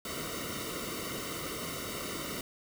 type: noise with comb filter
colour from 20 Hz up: pink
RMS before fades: -38 dBFS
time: 0.05-2.41 s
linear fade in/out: 2 ms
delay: 1.2 ms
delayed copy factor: -1
effects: none